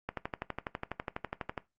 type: click train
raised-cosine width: 0.5 ms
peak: -19 dBFS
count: 19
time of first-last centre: 0.09-1.578 s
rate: 12.1 Hz
effects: noise-tail reverb RT60 0.2 s tail -17 dB re dry + Opus 48 kbps